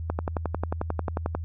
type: click train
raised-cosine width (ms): 1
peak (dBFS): -13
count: 15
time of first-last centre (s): 0.1-1.35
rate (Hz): 11.2
effects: added 82 Hz sine -30 dBFS peak until 1.44 s